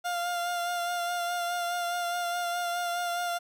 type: tone with vibrato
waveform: 30% pulse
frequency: 700 Hz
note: F5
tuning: 4 cents sharp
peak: -26 dBFS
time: 0.04-3.39 s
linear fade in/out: 20 ms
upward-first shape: sine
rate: 4.8 Hz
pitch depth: 22 cents each way
effects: 11-bit